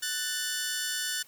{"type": "tone pair together", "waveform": "10% pulse", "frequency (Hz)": [1487.3, 1771], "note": ["F#6", "A6"], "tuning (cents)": [9, 11], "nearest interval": "minor third", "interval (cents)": 302, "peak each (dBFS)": -24, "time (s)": [0.02, 1.23], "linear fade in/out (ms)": 10, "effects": ["white hiss -57 dBFS RMS until 1.27 s"]}